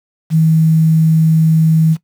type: tone with quantisation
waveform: sine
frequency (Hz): 160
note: D#3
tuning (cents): +49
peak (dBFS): -7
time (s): 0.3-1.97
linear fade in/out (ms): 50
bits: 6
effects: noise-tail reverb RT60 0.1 s tail -18 dB re dry